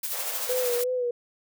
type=noise with tremolo; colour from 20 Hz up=blue; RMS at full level=-29 dBFS; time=0.03-0.84 s; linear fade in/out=5 ms; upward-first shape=triangle; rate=13 Hz; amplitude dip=55%
type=high-pass noise; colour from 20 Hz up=pink; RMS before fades=-38 dBFS; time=0.13-0.81 s; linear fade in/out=2 ms; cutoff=450 Hz; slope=96 dB/octave
type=tone with vibrato; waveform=sine; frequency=493.9 Hz; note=B4; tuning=in tune; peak=-24 dBFS; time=0.49-1.11 s; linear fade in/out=5 ms; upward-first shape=sine; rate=2.9 Hz; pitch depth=47 cents each way
effects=none